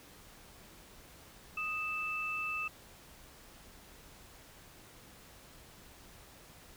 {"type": "tone pair together", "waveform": "sine", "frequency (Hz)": [1245.9, 2640], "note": ["D#6", "E7"], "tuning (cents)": [2, 2], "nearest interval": "octave + minor second", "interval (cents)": 1300, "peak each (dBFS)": [-40, -35], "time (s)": [1.57, 2.68], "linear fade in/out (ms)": 5, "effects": ["pink hiss -56 dBFS RMS until 6.76 s"]}